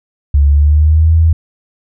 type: tone with pitch glide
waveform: sine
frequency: 71.2 to 81.32 Hz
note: C#2 to E2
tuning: +47 to -23 cents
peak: -5 dBFS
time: 0.34-1.33 s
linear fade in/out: 5 ms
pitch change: +230 cents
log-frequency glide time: 0.48-1.13 s
effects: none